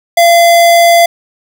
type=tone; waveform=square; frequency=683 Hz; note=F5; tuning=39 cents flat; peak=-4 dBFS; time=0.17-1.06 s; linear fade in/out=5 ms; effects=none